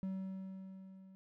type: tone with level ramp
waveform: triangle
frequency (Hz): 190.4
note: F#3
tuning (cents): +50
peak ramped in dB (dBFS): -34 to -53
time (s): 0.03-1.15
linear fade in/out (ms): 0
effects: none